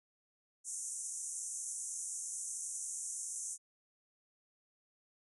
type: band-pass noise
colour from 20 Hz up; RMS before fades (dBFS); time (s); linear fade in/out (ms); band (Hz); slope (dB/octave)
white; -42; 0.64-3.58; 50; 6000 to 10000; 96
effects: none